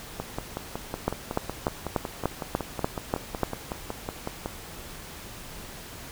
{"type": "two click trains", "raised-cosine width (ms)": 1, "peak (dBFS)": [-9, -16], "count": [9, 24], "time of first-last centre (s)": [[1.08, 3.433], [0.2, 4.459]], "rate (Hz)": [3.4, 5.4], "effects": ["pink hiss -42 dBFS RMS until 6.11 s"]}